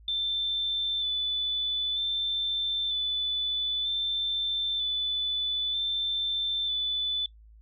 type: tone with vibrato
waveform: sine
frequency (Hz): 3520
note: A7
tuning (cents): 0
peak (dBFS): -26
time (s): 0.08-7.26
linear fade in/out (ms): 2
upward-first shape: square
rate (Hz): 0.53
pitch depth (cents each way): 16
effects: noise-tail reverb RT60 0.1 s tail -19 dB re dry + added 54 Hz sine -50 dBFS peak until 7.61 s